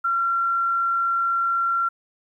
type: tone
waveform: sine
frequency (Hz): 1368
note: F6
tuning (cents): -36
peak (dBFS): -19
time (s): 0.04-1.89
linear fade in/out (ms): 10
effects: 10-bit